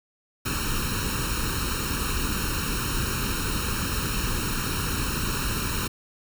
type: noise with comb filter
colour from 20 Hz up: pink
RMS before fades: -27 dBFS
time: 0.45-5.88 s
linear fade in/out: 10 ms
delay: 0.73 ms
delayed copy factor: +0.9
effects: none